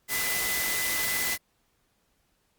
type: tone in noise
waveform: sine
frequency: 2009 Hz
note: B6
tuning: 29 cents sharp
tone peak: -31 dBFS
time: 0.08-1.38 s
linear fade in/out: 50 ms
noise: white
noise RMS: -29 dBFS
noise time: 0.08-1.38 s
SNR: -5 dB
effects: pink hiss -71 dBFS RMS until 2.58 s + Opus 48 kbps